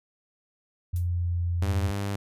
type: tone with pitch glide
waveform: sine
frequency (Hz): 87.6 to 86.74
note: F2 to F2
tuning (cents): +6 to -11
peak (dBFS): -24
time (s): 0.93-1.91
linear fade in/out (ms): 10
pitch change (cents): -17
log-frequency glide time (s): 1.09-1.34
type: noise with exponential decay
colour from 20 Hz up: violet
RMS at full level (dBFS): -39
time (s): 0.96-1.09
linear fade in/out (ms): 1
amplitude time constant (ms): 28
type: tone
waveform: sawtooth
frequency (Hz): 100.3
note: G2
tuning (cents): +40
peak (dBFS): -24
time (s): 1.62-2.16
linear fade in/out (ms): 5
effects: resampled to 32000 Hz